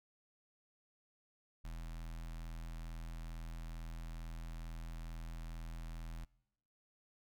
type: tone with notch filter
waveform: square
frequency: 41.13 Hz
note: E1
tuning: 3 cents flat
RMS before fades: -45 dBFS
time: 1.64-6.25 s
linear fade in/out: 10 ms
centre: 420 Hz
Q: 1.1
effects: noise-tail reverb RT60 1.0 s tail -25 dB re dry